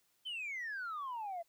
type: exponential sweep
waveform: sine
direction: down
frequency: 3136 to 659.3 Hz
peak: -37 dBFS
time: 0.25-1.43 s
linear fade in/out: 20 ms
effects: tanh soft clip ceiling -36 dBFS + white hiss -75 dBFS RMS until 1.48 s